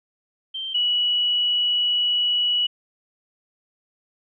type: tone pair in turn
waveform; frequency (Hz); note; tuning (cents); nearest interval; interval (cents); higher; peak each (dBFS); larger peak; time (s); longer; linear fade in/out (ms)
sine; 3136 / 2935; G7 / F#7; 0 / -15; minor second; 115; first; -27 / -18; second; 0.54-0.74 / 0.74-2.67; second; 10
effects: none